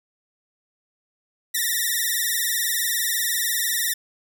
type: tone with vibrato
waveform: 5% pulse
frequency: 1864.7 Hz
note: A#6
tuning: in tune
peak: -11 dBFS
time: 1.54-3.94 s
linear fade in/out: 10 ms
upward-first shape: sine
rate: 20 Hz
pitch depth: 93 cents each way
effects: none